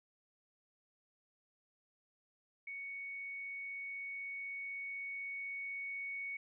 sine tone with level ramp, 2226 Hz, C#7, 7 cents sharp, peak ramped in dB -42 to -39 dBFS, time 2.67-6.37 s, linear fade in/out 5 ms, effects none

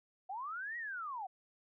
sine linear two-way sweep, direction up then down, 720 to 1930 to 720 Hz, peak -39 dBFS, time 0.29-1.27 s, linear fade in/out 10 ms, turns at 0.77 s, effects none

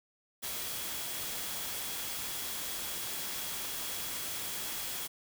sine tone in noise, 3328 Hz, G#7, 3 cents sharp, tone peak -48 dBFS, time 0.42-5.08 s, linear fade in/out 20 ms, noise white, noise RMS -38 dBFS, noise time 0.42-5.08 s, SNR -13 dB, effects none

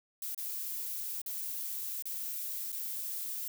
violet noise with dropouts, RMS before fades -38 dBFS, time 0.22-3.48 s, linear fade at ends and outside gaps 2 ms, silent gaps 0.347-0.377 / 1.217-1.261 / 2.024-2.055 / 2.72-2.726 s, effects none

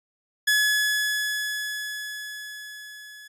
sawtooth tone with level ramp, 1700 Hz, G#6, 40 cents sharp, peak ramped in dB -14 to -39 dBFS, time 0.47-3.28 s, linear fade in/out 10 ms, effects resampled to 32000 Hz

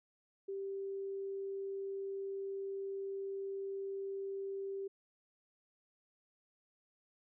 sine tone, 391.6 Hz, G4, 2 cents flat, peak -38 dBFS, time 0.48-4.88 s, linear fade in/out 10 ms, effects none

